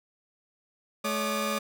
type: tone cluster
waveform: sawtooth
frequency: 214.7 / 566 / 1211 Hz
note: A3 / C#5 / D#6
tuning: -42 / +36 / -47 cents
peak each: -28 dBFS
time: 1.04-1.59 s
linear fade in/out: 10 ms
effects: none